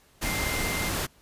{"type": "tone in noise", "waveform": "sine", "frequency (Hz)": 2093, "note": "C7", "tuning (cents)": 0, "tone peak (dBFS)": -32, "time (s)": [0.24, 0.9], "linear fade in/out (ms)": 20, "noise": "pink", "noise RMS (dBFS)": -29, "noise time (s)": [0.21, 1.07], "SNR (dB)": -6, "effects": ["pink hiss -60 dBFS RMS until 1.21 s", "resampled to 32000 Hz"]}